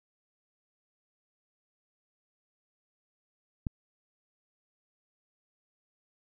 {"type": "click", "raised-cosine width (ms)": 5, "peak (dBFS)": -19, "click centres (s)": 3.668, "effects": []}